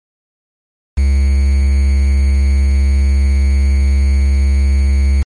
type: tone with quantisation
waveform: triangle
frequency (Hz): 68.6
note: C#2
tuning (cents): -17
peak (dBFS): -6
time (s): 0.97-5.23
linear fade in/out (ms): 10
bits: 5
effects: MP3 48 kbps